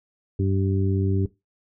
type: harmonic tone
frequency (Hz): 96.7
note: G2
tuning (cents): -23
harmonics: 1 / 2 / 3 / 4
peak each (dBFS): -21 / -29 / -28 / -29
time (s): 0.39-1.26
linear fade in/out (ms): 5
effects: noise-tail reverb RT60 0.2 s tail -17 dB re dry